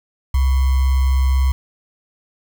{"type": "tone with sample-and-hold", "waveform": "sine", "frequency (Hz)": 66, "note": "C2", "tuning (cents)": 16, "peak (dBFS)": -12, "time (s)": [0.34, 1.52], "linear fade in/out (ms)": 5, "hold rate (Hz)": 1050, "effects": []}